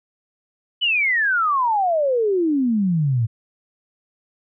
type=exponential sweep; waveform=sine; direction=down; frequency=3029 to 108.4 Hz; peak=-16 dBFS; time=0.81-3.27 s; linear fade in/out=20 ms; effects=none